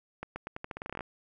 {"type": "accelerating click train", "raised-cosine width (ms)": 0.5, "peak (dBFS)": -22, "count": 15, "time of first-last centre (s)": [0.23, 1.008], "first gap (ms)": 130, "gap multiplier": 0.85, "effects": []}